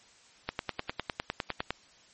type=click train; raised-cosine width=0.3 ms; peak=-14 dBFS; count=13; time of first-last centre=0.49-1.706 s; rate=9.87 Hz; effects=white hiss -59 dBFS RMS until 2.13 s + MP3 32 kbps